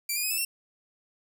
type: tone with pitch steps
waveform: 5% pulse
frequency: 2349 / 2435 / 2523 / 2615 / 2711 Hz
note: D7 / D#7 / D#7 / E7 / E7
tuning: 0 / -38 / +23 / -15 / +48 cents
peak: -18 dBFS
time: 0.09-0.45 s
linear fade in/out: 5 ms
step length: 72 ms
effects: none